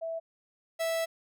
sine / 45% pulse tone pair in turn, 657 / 657 Hz, E5 / E5, -6 / -6 cents, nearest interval unison, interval 0 cents, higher neither, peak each -32 / -28 dBFS, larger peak second, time 0.01-0.2 / 0.79-1.06 s, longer second, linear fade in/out 20 ms, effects none

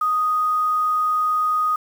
sine tone with quantisation, 1244.5 Hz, D#6, in tune, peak -17 dBFS, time 0.01-1.76 s, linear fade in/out 5 ms, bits 7, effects none

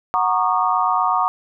sine chord, D# minor seventh, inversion first, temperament equal with one note detuned, 740 / 932.3 / 1108.7 / 1216.8 Hz, F#5 / A#5 / C#6 / D#6, 0 / 0 / 0 / -39 cents, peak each -21 dBFS, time 0.14-1.28 s, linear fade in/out 0 ms, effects none

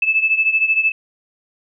sine beating tone pair, 2616 / 2629 Hz, E7 / E7, -14 / -5 cents, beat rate 13 Hz, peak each -15 / -19 dBFS, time 0.02-0.92 s, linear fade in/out 5 ms, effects none

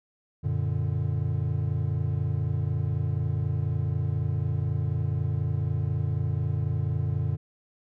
triangle chord, Gb augmented, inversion none, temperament equal, 92.5 / 116.54 / 146.83 Hz, Gb2 / Bb2 / D3, 0 / 0 / 0 cents, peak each -27 dBFS, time 0.43-7.37 s, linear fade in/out 20 ms, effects none

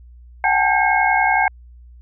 sine tone cluster, 747 / 808 / 879 / 1598 / 2172 Hz, F#5 / G#5 / A5 / G6 / C#7, +16 / -48 / -2 / +33 / -36 cents, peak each -20 dBFS, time 0.44-1.48 s, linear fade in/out 2 ms, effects added 60 Hz sine -40 dBFS peak until 2.01 s

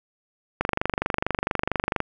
click train, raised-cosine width 0.5 ms, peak -7 dBFS, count 35, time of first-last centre 0.61-2.003 s, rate 24.4 Hz, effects none

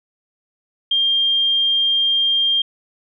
sine tone, 3200 Hz, G7, 35 cents sharp, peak -14 dBFS, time 0.91-2.62 s, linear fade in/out 5 ms, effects none

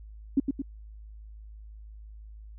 sine tone with echo, 273.6 Hz, C#4, 23 cents flat, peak -18 dBFS, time 0.37-0.4 s, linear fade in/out 5 ms, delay 110 ms, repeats 2, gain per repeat -5 dB, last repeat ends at 0.62 s, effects added 53 Hz sine -43 dBFS peak until 2.58 s

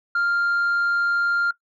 sine tone, 1396.9 Hz, F6, in tune, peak -16 dBFS, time 0.15-1.51 s, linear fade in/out 5 ms, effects noise-tail reverb RT60 0.1 s tail -19 dB re dry + tanh soft clip ceiling -17 dBFS

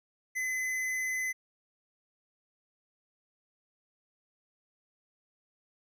sine tone with tanh clipping, 2029 Hz, B6, 46 cents sharp, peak -32 dBFS, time 0.35-1.33 s, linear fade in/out 20 ms, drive 15 dB, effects none

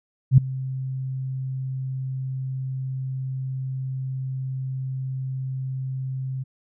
sine tone with ADSR envelope, 131.6 Hz, C3, 10 cents sharp, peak -6 dBFS, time 0.31-6.44 s, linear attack 68 ms, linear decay 5 ms, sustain -20 dB, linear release 18 ms, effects none

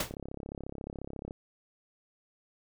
pink noise with exponential decay, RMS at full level -27 dBFS, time 0-0.15 s, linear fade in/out 5 ms, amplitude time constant 31 ms
click train, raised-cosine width 2 ms, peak -26 dBFS, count 42, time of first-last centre 0.11-1.309 s, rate 34.2 Hz
effects none

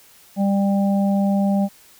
harmonic tone, 198.2 Hz, G3, 19 cents sharp, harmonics 1 / 3 / 4, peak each -16 / -26 / -28 dBFS, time 0.36-1.69 s, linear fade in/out 50 ms, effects white hiss -50 dBFS RMS until 1.99 s

